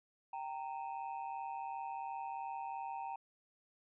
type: ring-modulated tone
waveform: triangle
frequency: 853 Hz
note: G#5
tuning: 46 cents sharp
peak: -35 dBFS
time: 0.33-3.16 s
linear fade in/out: 5 ms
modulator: 71.4 Hz
effects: resampled to 8000 Hz